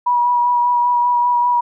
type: tone with vibrato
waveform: sine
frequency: 969 Hz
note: B5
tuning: 33 cents flat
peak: -12 dBFS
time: 0.06-1.61 s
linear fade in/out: 10 ms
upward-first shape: sine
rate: 5.1 Hz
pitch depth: 17 cents each way
effects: none